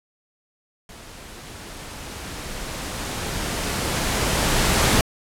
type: noise with level ramp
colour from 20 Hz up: pink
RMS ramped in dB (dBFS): -42 to -17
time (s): 0.89-5.01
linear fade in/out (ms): 2
effects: low-pass 11000 Hz 12 dB/octave